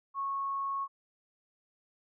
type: tone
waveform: sine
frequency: 1100 Hz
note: C#6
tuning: 14 cents flat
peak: -31 dBFS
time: 0.14-0.88 s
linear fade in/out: 50 ms
effects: none